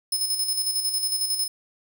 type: tone with tremolo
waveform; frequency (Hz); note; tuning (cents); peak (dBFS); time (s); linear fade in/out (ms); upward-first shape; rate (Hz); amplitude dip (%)
15% pulse; 5200; E8; -24; -16; 0.12-1.48; 5; square; 11; 50
effects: none